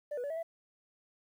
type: tone with pitch steps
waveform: sine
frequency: 588 / 490.1 / 572 / 647 / 662 Hz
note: D5 / B4 / D5 / E5 / E5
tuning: +2 / -13 / -46 / -32 / +7 cents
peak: -32 dBFS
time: 0.11-0.43 s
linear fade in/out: 10 ms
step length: 64 ms
effects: tanh soft clip ceiling -33 dBFS + 11-bit